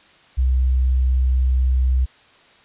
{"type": "tone", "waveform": "sine", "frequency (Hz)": 64, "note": "C2", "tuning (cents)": -38, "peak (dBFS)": -14, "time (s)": [0.37, 2.06], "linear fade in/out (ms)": 20, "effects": ["white hiss -51 dBFS RMS until 2.64 s", "resampled to 8000 Hz"]}